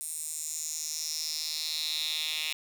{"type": "tone with high-pass filter sweep", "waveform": "10% pulse", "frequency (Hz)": 155.5, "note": "D#3", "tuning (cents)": -1, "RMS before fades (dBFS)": -34, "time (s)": [0.01, 2.53], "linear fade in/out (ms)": 0, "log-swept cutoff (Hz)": [9000, 3000], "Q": 4.2, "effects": []}